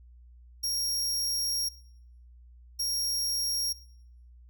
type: tone bursts at uneven times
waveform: sawtooth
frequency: 5588 Hz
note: F8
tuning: in tune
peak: -25 dBFS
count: 2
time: 0.63-1.69 / 2.79-3.73 s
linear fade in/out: 10 ms
effects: noise-tail reverb RT60 0.7 s tail -20 dB re dry + added 60 Hz sine -50 dBFS peak until 4.49 s